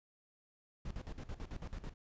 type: noise with tremolo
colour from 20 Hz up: brown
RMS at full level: -42 dBFS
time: 0.85-1.94 s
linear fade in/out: 5 ms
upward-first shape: square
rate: 9.1 Hz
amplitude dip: 80%
effects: resampled to 16000 Hz